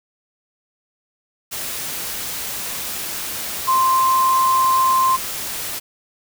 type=tone in noise; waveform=sine; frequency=1046.5 Hz; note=C6; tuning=in tune; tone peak=-13 dBFS; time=3.67-5.17 s; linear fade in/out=20 ms; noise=white; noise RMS=-27 dBFS; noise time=1.51-5.8 s; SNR=+11 dB; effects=none